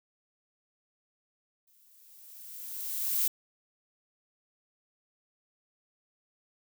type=noise with exponential growth; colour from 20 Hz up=violet; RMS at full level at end=-26 dBFS; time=1.67-3.28 s; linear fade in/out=5 ms; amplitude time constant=350 ms; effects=none